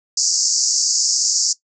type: band-pass noise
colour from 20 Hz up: white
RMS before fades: -18 dBFS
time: 0.17-1.53 s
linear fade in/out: 5 ms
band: 4700 to 7300 Hz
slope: 96 dB/octave
effects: noise-tail reverb RT60 0.1 s tail -17 dB re dry